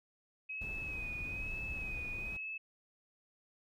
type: tone with vibrato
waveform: sine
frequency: 2536 Hz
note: D#7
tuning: 32 cents sharp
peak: -39 dBFS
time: 0.49-2.58 s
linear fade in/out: 10 ms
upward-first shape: sine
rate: 1.1 Hz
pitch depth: 48 cents each way
type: noise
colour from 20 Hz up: brown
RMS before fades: -45 dBFS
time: 0.61-2.37 s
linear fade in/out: 5 ms
effects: none